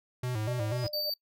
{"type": "tone with vibrato", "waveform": "square", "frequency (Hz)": 116.2, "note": "A#2", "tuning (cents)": -5, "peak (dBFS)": -31, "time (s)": [0.23, 0.87], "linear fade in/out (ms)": 5, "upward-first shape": "square", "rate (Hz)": 4.1, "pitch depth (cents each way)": 130}
{"type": "tone with tremolo", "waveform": "sine", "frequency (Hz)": 599, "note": "D5", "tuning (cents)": 34, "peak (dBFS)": -33, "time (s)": [0.47, 1.1], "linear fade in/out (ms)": 5, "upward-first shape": "sine", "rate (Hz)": 8.4, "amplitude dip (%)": 75}
{"type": "tone with exponential growth", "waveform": "triangle", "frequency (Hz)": 4978, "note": "D#8", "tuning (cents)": 0, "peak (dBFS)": -32, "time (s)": [0.64, 0.88], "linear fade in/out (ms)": 0, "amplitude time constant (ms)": 52}
{"type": "tone", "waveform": "square", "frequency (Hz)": 4606, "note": "D8", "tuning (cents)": -34, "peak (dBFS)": -31, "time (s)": [0.93, 1.14], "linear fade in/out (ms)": 5}
{"effects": ["noise-tail reverb RT60 0.1 s tail -22 dB re dry"]}